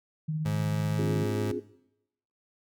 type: tone with tremolo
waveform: sine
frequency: 155.56 Hz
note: D#3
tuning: in tune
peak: -26 dBFS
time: 0.28-1.24 s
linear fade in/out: 10 ms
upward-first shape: triangle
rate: 16 Hz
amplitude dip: 35%
type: tone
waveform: 30% pulse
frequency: 105.6 Hz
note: G#2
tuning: 29 cents sharp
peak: -27 dBFS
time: 0.45-1.52 s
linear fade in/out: 10 ms
type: chord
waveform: sine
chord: D half-diminished seventh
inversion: third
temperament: equal with one note detuned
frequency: 261.6 / 293.7 / 353.3 / 415.3 Hz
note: C4 / D4 / F4 / Ab4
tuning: 0 / 0 / +20 / 0 cents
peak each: -35 / -39 / -34 / -33 dBFS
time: 0.98-1.6 s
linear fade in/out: 10 ms
effects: noise-tail reverb RT60 0.8 s tail -18 dB re dry